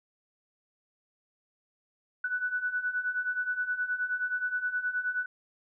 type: beating tone pair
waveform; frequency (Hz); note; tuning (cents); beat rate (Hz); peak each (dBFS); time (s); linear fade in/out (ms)
sine; 1480 / 1489.5; F#6 / F#6; 0 / +11; 9.5; -34 / -30; 2.24-5.26; 5
effects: none